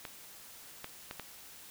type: clicks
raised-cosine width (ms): 0.3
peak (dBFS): -24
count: 4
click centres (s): 0.052 / 0.844 / 1.111 / 1.197
effects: white hiss -52 dBFS RMS until 1.7 s